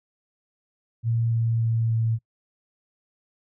sine tone with pitch steps, 115.5 / 114.77 / 114.04 / 113.32 Hz, A#2 / A#2 / A#2 / A#2, -16 / -27 / -38 / -49 cents, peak -20 dBFS, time 1.03-2.19 s, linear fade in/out 50 ms, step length 290 ms, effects noise-tail reverb RT60 0.1 s tail -26 dB re dry

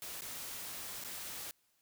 white noise with dropouts, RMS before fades -44 dBFS, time 0.02-1.51 s, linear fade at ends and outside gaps 1 ms, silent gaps 0.209-0.219 / 1.039-1.046 s, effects white hiss -75 dBFS RMS until 1.81 s

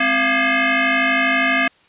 sine tone with frequency modulation, 209.8 Hz, G#3, 18 cents sharp, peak -14 dBFS, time 0-1.68 s, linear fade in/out 5 ms, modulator 472 Hz, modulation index 5.3, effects white hiss -54 dBFS RMS until 1.88 s + resampled to 8000 Hz

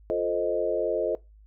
sine chord, F dominant seventh, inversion none, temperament equal, 349.2 / 440 / 523.3 / 622.3 Hz, F4 / A4 / C5 / Eb5, 0 / 0 / 0 / 0 cents, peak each -31 / -28 / -30 / -28 dBFS, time 0.1-1.15 s, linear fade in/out 0 ms, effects noise-tail reverb RT60 0.2 s tail -19 dB re dry + added 52 Hz sine -50 dBFS peak until 1.46 s

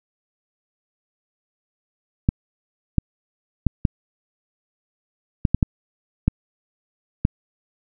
clicks, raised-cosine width 5 ms, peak -3 dBFS, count 9, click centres 2.289 / 2.983 / 3.667 / 3.852 / 5.452 / 5.546 / 5.628 / 6.28 / 7.251 s, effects none

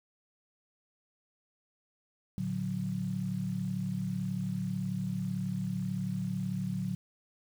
sine chord, Bb augmented, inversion none, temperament equal with one note detuned, 113.75 / 146.83 / 185 Hz, Bb2 / D3 / F#3, -42 / 0 / 0 cents, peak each -38 / -37 / -33 dBFS, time 2.38-6.95 s, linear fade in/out 0 ms, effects 9-bit

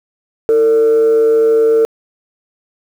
sine tone with frequency modulation, 451.3 Hz, A4, 44 cents sharp, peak -6 dBFS, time 0.49-1.85 s, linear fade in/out 0 ms, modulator 131 Hz, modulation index 0.26, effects tanh soft clip ceiling -5 dBFS + 7-bit

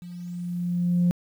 sine tone with level ramp, 175.8 Hz, F3, 12 cents sharp, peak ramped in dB -37 to -15 dBFS, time 0.02-1.11 s, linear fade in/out 0 ms, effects tanh soft clip ceiling -15 dBFS + 9-bit

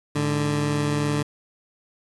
20% pulse tone pair together, 105.62 / 146.83 Hz, G#2 / D3, +30 / 0 cents, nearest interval tritone, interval 570 cents, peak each -25 / -17 dBFS, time 0.15-1.23 s, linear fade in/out 10 ms, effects resampled to 24000 Hz + 7-bit

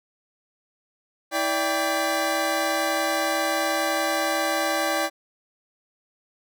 25% pulse tone cluster, 325 / 579 / 789 / 2015 Hz, E4 / D5 / G5 / B6, -24 / -25 / +11 / +34 cents, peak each -26 / -22 / -23 / -29 dBFS, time 1.31-5.1 s, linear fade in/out 50 ms, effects none

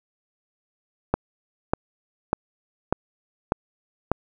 click train, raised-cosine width 1 ms, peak -5 dBFS, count 6, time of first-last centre 1.14-4.116 s, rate 1.68 Hz, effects none

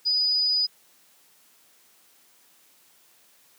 sine tone, 4957 Hz, D#8, 7 cents flat, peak -20 dBFS, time 0.05-0.67 s, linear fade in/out 20 ms, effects white hiss -59 dBFS RMS until 3.58 s + high-pass 150 Hz 12 dB/octave

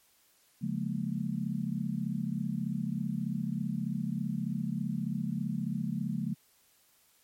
sine chord, Bb minor seventh, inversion first, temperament just, 139.85 / 174.81 / 209.8 / 233.1 Hz, Db3 / F3 / Ab3 / Bb3, +16 / +2 / +18 / 0 cents, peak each -37 / -35 / -35 / -37 dBFS, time 0.61-6.35 s, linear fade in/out 20 ms, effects white hiss -66 dBFS RMS until 7.23 s + MP3 64 kbps

